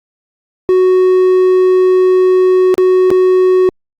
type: tone with dropouts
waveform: triangle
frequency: 370 Hz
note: F#4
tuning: in tune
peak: -4 dBFS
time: 0.69-3.69 s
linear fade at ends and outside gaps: 0 ms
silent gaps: 2.742-2.78 / 3.104-3.113 s
effects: Opus 48 kbps